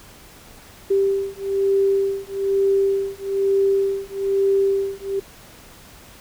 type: beating tone pair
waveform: sine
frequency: 392 / 393.1 Hz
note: G4 / G4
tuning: 0 / +5 cents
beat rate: 1.1 Hz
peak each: -20 dBFS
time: 0.9-5.2 s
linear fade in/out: 10 ms
effects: pink hiss -45 dBFS RMS until 6.2 s